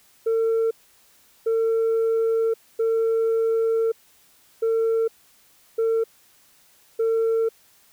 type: tone bursts at uneven times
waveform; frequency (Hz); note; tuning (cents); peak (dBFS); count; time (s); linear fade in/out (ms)
sine; 451.9; A4; +46; -16; 6; 0.26-0.71 / 1.46-2.54 / 2.79-3.92 / 4.62-5.08 / 5.78-6.04 / 6.99-7.49; 10
effects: tanh soft clip ceiling -17 dBFS + white hiss -57 dBFS RMS until 7.92 s